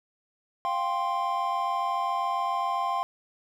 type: chord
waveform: triangle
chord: F suspended second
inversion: none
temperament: just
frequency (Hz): 698.5 / 785.8 / 1047.7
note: F5 / G5 / C6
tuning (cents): 0 / +4 / +2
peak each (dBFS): -30 / -29 / -26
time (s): 0.65-3.03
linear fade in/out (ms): 0
effects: none